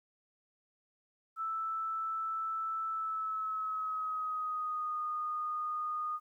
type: tone with pitch glide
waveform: sine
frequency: 1318.5 to 1230.2 Hz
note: E6 to D#6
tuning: 0 to -20 cents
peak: -33 dBFS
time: 1.36-6.2 s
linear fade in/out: 50 ms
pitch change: -120 cents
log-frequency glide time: 2.89-5.01 s
effects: 12-bit